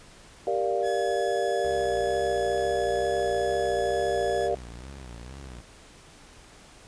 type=chord; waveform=sine; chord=G minor seventh; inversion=none; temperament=equal; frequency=392 / 466.2 / 587.3 / 698.5 Hz; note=G4 / Bb4 / D5 / F5; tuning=0 / 0 / 0 / 0 cents; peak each=-29 dBFS; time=0.47-4.55 s; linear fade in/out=2 ms
type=tone; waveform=sawtooth; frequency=1697 Hz; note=G#6; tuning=37 cents sharp; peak=-33 dBFS; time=0.82-4.5 s; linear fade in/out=50 ms
type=tone with vibrato; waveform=sawtooth; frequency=63.2 Hz; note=B1; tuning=41 cents sharp; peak=-36 dBFS; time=1.64-5.61 s; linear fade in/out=10 ms; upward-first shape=sine; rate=2.2 Hz; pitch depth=160 cents each way
effects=pink hiss -51 dBFS RMS until 6.87 s + resampled to 22050 Hz